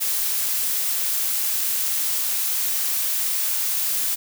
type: noise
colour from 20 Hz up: blue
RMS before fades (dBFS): -23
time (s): 0-4.16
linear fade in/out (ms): 20
effects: none